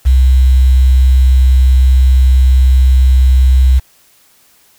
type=tone with quantisation; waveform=sine; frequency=64.7 Hz; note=C2; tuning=19 cents flat; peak=-4 dBFS; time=0.05-3.8 s; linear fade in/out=20 ms; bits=5; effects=white hiss -49 dBFS RMS until 4.78 s